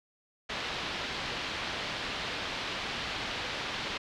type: low-pass noise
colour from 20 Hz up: white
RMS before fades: -36 dBFS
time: 0.49-3.98 s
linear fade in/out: 10 ms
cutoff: 4000 Hz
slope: 24 dB/octave
effects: none